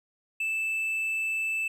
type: tone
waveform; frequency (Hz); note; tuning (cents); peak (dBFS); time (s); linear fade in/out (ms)
triangle; 2637; E7; 0; -25; 0.4-1.68; 5
effects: none